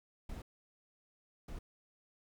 brown noise bursts at uneven times, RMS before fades -44 dBFS, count 2, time 0.29-0.42 / 1.48-1.59 s, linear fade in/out 5 ms, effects none

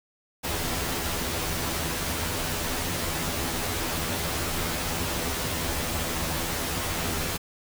pink noise with comb filter, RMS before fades -29 dBFS, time 0.43-7.38 s, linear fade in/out 20 ms, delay 12 ms, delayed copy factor +0.8, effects none

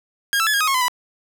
sawtooth tone with pitch steps, 1625 / 1325 / 1711 / 1629 / 1255 / 1088 / 1018 / 988 Hz, G#6 / E6 / A6 / G#6 / D#6 / C#6 / C6 / B5, -38 / +9 / -49 / -34 / +15 / -33 / -48 / 0 cents, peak -13 dBFS, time 0.33-0.882 s, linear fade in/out 0 ms, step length 69 ms, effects none

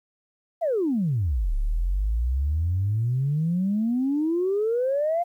sine exponential two-way sweep, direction down then up, 710 to 34.08 to 710 Hz, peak -20 dBFS, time 0.61-5.24 s, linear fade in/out 20 ms, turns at 1.55 s, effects tanh soft clip ceiling -16 dBFS + 10-bit

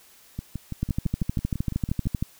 two click trains, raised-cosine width 5 ms, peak -18 / -12 dBFS, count 11 / 19, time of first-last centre 0.39-2.057 / 0.83-2.225 s, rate 6 / 12.9 Hz, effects white hiss -54 dBFS RMS until 2.39 s

